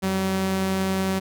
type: tone pair together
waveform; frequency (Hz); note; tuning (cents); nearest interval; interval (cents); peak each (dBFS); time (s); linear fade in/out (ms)
sawtooth; 90 / 190.7; F#2 / G3; -47 / -47; octave + minor second; 1300; -30 / -18; 0.02-1.2; 20
effects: none

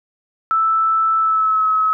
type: tone with pitch glide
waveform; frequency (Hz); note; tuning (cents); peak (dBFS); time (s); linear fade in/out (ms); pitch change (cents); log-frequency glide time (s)
sine; 1318.5 to 1284.7; E6 to E6; 0 to -45; -13; 0.51-1.93; 0; -45; 1.18-1.67
effects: none

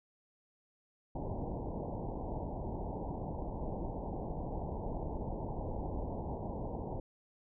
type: low-pass noise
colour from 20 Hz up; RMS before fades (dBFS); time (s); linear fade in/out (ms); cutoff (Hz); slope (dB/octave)
pink; -39; 1.15-7; 5; 950; 96
effects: none

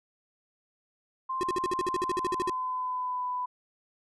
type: tone with pitch glide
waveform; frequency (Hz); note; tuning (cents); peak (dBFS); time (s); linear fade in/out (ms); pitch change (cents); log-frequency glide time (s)
sine; 1046.5 to 996.4; C6 to B5; 0 to +15; -29; 1.29-3.46; 10; -85; 1.82-3.25
type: tone bursts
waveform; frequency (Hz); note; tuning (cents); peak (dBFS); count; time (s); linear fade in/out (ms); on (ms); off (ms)
square; 364.6; F#4; -25; -28; 15; 1.41-2.496; 0; 22; 54
effects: resampled to 24000 Hz

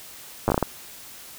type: slowing click train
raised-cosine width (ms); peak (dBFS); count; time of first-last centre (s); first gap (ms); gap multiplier
1; -6; 7; 0.48-0.627; 9; 1.4
effects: white hiss -43 dBFS RMS until 1.38 s

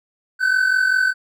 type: tone pair together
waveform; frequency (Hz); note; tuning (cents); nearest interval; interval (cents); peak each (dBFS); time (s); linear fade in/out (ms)
triangle; 1509.9 / 1555; F#6 / G6; +35 / -14; minor second; 51; -14 / -19; 0.39-1.14; 50
effects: none

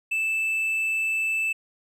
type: tone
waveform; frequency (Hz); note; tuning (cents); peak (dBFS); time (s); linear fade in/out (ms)
triangle; 2637; E7; 0; -21; 0.11-1.53; 10
effects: none

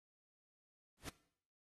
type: noise with exponential growth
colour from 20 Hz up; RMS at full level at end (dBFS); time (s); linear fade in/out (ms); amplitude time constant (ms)
pink; -42; 0.97-1.09; 2; 25
effects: noise-tail reverb RT60 0.6 s tail -18 dB re dry + AAC 32 kbps

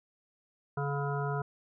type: harmonic tone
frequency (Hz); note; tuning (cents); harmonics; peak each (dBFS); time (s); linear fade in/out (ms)
141.8; C#3; +40; 1 / 3 / 5 / 7 / 9 / 10; -32 / -37 / -39 / -40 / -42 / -42; 0.77-1.42; 5
effects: none

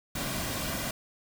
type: noise with comb filter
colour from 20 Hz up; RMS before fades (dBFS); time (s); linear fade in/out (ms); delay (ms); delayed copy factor
pink; -33; 0.15-0.91; 5; 2.3; -0.5
effects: none

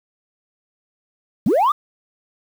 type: linear sweep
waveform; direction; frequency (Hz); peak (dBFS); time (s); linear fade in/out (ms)
sine; up; 157 to 1244.5; -11; 1.46-1.72; 5
effects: tanh soft clip ceiling -11 dBFS + 7-bit

